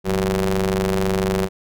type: ring-modulated tone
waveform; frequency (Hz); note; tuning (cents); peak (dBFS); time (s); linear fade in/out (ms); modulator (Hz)
sawtooth; 98; G2; 0; -11; 0.04-1.49; 50; 282
effects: none